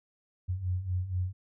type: beating tone pair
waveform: sine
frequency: 88.4 / 92.6 Hz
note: F2 / F#2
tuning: +22 / +2 cents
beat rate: 4.2 Hz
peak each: -35 / -30 dBFS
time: 0.48-1.33 s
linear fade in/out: 20 ms
effects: none